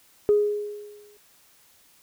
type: tone with exponential decay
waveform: sine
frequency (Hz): 415.3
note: G#4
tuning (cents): 0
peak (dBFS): -13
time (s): 0.29-1.17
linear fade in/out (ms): 0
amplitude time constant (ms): 190
effects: tanh soft clip ceiling -10 dBFS + white hiss -58 dBFS RMS until 2.02 s